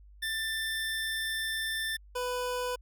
25% pulse tone pair in turn, 1778 / 496.8 Hz, A6 / B4, +18 / +10 cents, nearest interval octave + minor seventh, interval 2208 cents, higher first, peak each -27 dBFS, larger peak neither, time 0.22-1.97 / 2.15-2.76 s, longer first, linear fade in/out 10 ms, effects added 50 Hz sine -51 dBFS peak until 2.81 s

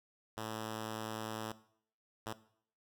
5% pulse tone bursts at uneven times, 110 Hz, A2, in tune, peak -28 dBFS, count 2, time 0.37-1.52 / 2.26-2.33 s, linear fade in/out 5 ms, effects noise-tail reverb RT60 0.6 s tail -17 dB re dry

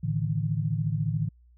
sine chord, A suspended fourth, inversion none, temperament equal with one note detuned, 110 / 146.83 / 161.05 Hz, A2 / D3 / E3, 0 / 0 / -40 cents, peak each -29 dBFS, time 0.03-1.29 s, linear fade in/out 10 ms, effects added 60 Hz sine -54 dBFS peak until 1.57 s

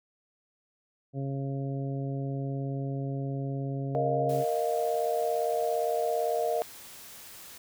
harmonic tone, 137 Hz, C#3, 20 cents flat, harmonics 1 / 2 / 3 / 4 / 5, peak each -31 / -37 / -41 / -43 / -45 dBFS, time 1.13-4.45 s, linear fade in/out 50 ms
sine chord, Bb suspended fourth, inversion none, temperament just, 466.2 / 621.6 / 699.2 Hz, Bb4 / Eb5 / F5, 0 / -2 / +2 cents, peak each -30 dBFS, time 3.95-6.62 s, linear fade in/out 0 ms
white noise, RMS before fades -47 dBFS, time 4.29-7.58 s, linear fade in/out 5 ms
effects none

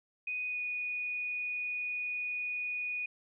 sine tone with pitch glide, 2489 to 2468 Hz, D#7 to D#7, 0 to -15 cents, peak -33 dBFS, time 0.27-3.06 s, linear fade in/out 5 ms, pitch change -15 cents, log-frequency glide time 0.48-0.6 s, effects none

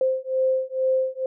sine beating tone pair, 521 / 523.2 Hz, C5 / C5, -7 / 0 cents, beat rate 2.2 Hz, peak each -23 dBFS, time 0.01-1.26 s, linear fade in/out 2 ms, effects none

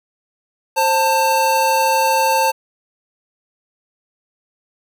square tone pair together, 528.7 / 892 Hz, C5 / A5, +18 / +23 cents, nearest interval major sixth, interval 905 cents, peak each -20 / -15 dBFS, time 0.76-2.52 s, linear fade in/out 20 ms, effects none

